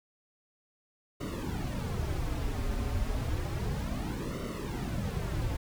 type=noise with flanger; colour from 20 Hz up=brown; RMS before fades=-33 dBFS; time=1.2-5.57 s; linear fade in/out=10 ms; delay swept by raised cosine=1.2 to 6.2 ms; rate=0.31 Hz; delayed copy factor=-0.8; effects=none